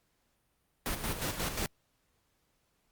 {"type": "noise with tremolo", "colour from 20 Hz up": "pink", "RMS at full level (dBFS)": -33, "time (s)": [0.86, 1.66], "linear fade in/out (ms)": 0, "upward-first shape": "square", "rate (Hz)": 5.6, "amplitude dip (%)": 55, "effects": ["pink hiss -75 dBFS RMS until 2.91 s", "Opus 48 kbps"]}